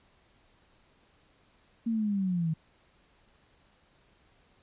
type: linear sweep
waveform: sine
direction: down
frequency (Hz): 233.1 to 155.56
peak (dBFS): -26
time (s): 1.86-2.54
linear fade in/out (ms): 10
effects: pink hiss -65 dBFS RMS until 4.62 s + resampled to 8000 Hz